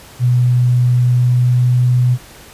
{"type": "tone with pitch glide", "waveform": "sine", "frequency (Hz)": [123.47, 124.33], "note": ["B2", "B2"], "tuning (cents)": [0, 12], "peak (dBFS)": -9, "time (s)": [0.19, 2.18], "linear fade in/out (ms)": 50, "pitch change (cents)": 12, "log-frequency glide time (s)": [1.1, 1.96], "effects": ["pink hiss -39 dBFS RMS until 2.53 s", "resampled to 32000 Hz"]}